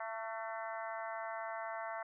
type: harmonic tone with a mistuned harmonic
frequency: 224 Hz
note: A3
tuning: 31 cents sharp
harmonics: 3 / 4 / 5 / 6 / 7 / 8 / 9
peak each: -43 / -45 / -47 / -49 / -50 / -51 / -52 dBFS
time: 0-2.03 s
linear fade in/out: 5 ms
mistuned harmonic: 7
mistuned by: -43 cents
effects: none